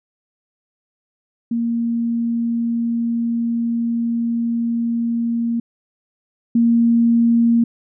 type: tone pair in turn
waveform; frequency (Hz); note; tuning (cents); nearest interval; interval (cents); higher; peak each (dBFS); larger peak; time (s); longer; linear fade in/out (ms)
sine; 233.1 / 233.1; A#3 / A#3; 0 / 0; unison; 0; neither; -17 / -11; second; 1.51-5.6 / 6.55-7.64; first; 5
effects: none